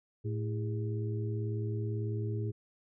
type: harmonic tone with a mistuned harmonic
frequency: 110 Hz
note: A2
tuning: in tune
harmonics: 1 / 2 / 3 / 4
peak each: -32 / -45 / -43 / -41 dBFS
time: 0.24-2.52 s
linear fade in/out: 20 ms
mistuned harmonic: 4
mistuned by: -130 cents
effects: none